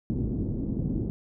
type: low-pass noise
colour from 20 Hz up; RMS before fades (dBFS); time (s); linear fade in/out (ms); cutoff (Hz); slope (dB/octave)
white; -29; 0.1-1.1; 0; 290; 24
effects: none